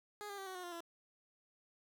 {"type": "tone with pitch steps", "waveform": "15% pulse", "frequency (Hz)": [415.3, 401.4, 387.9, 374.9, 362.4, 350.2, 338.5], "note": ["G#4", "G4", "G4", "F#4", "F#4", "F4", "E4"], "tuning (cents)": [0, 41, -18, 23, -36, 5, 46], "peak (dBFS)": -38, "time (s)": [0.21, 0.805], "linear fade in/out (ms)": 0, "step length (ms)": 85, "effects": []}